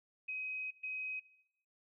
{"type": "tone bursts at uneven times", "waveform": "sine", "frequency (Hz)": 2527, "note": "D#7", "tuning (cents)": 26, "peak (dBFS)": -37, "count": 2, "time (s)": [[0.28, 0.71], [0.83, 1.2]], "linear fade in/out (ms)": 10, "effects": ["noise-tail reverb RT60 0.9 s tail -21 dB re dry"]}